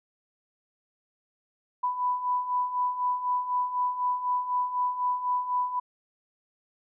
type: beating tone pair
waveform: sine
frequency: 990 / 994 Hz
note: B5 / B5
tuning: +4 / +11 cents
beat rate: 4 Hz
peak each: -32 / -26 dBFS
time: 1.83-5.8 s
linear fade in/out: 10 ms
effects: none